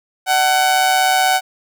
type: tone with amplitude modulation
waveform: sawtooth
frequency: 750 Hz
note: F#5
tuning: 23 cents sharp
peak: -6 dBFS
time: 0.26-1.41 s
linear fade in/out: 50 ms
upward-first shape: sine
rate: 136 Hz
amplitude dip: 55%
effects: none